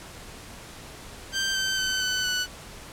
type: tone with pitch steps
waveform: 15% pulse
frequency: 1568 / 1547.3 / 1526.9 / 1506.7 / 1486.8 Hz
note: G6 / G6 / G6 / F#6 / F#6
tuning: 0 / -23 / -46 / +31 / +8 cents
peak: -18 dBFS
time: 1.32-2.47 s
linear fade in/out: 50 ms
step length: 230 ms
effects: pink hiss -43 dBFS RMS until 2.92 s + low-pass 11000 Hz 12 dB/octave